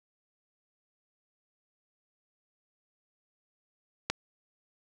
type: click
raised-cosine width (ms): 0.2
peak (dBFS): -10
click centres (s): 4.1
effects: none